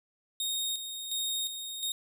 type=tone with tremolo; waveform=sawtooth; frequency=3714 Hz; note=A#7; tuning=7 cents flat; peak=-27 dBFS; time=0.4-1.92 s; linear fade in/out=2 ms; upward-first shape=square; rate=1.4 Hz; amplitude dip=55%; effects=none